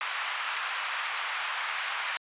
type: band-pass noise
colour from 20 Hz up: pink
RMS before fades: -33 dBFS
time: 0.01-2.17 s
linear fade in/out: 0 ms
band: 980 to 3200 Hz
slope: 24 dB/octave
effects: resampled to 8000 Hz